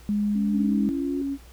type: tone with pitch glide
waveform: sine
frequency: 207 to 208.4 Hz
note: G#3 to G#3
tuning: -5 to +6 cents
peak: -21 dBFS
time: 0.09-0.89 s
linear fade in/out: 0 ms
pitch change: +11 cents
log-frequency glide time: 0.54-0.75 s
type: linear sweep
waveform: sine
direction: up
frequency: 271.1 to 360 Hz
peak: -30 dBFS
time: 0.35-1.22 s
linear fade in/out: 5 ms
type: tone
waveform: sine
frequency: 277.2 Hz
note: C#4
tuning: in tune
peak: -25 dBFS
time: 0.52-1.38 s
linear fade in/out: 50 ms
effects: added 60 Hz sine -46 dBFS peak until 1.52 s + pink hiss -53 dBFS RMS until 1.52 s